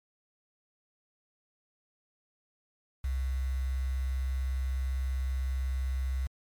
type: tone with quantisation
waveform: sine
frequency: 65.41 Hz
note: C2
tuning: in tune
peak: -28 dBFS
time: 3.04-6.27 s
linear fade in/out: 5 ms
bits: 8
effects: MP3 96 kbps